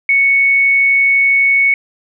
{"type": "tone", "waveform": "sine", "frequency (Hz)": 2217, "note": "C#7", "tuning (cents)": 0, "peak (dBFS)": -8, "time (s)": [0.09, 1.74], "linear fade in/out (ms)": 2, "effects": []}